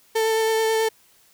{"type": "tone with vibrato", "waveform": "35% pulse", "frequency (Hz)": 443.9, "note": "A4", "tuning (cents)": 15, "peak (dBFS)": -17, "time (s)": [0.15, 0.89], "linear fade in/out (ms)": 10, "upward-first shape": "sine", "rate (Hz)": 9.2, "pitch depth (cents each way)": 12, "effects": ["white hiss -57 dBFS RMS until 1.33 s"]}